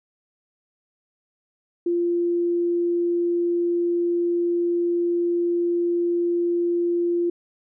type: tone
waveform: sine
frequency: 346 Hz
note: F4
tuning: 16 cents flat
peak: -19 dBFS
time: 1.86-7.3 s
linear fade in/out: 5 ms
effects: none